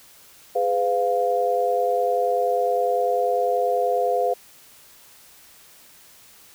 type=chord; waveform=sine; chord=F diminished; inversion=first; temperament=equal with one note detuned; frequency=415.3 / 505.4 / 698.5 Hz; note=Ab4 / Cb5 / F5; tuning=0 / +40 / 0 cents; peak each=-26 / -22 / -22 dBFS; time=0.55-4.34 s; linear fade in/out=10 ms; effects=white hiss -50 dBFS RMS until 6.54 s